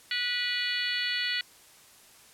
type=harmonic tone; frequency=488.9 Hz; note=B4; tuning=18 cents flat; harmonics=3 / 4 / 5 / 6 / 7 / 8 / 9; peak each=-37 / -32 / -37 / -34 / -37 / -40 / -34 dBFS; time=0.11-1.41 s; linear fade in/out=2 ms; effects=white hiss -55 dBFS RMS until 2.33 s + low-pass 12000 Hz 12 dB/octave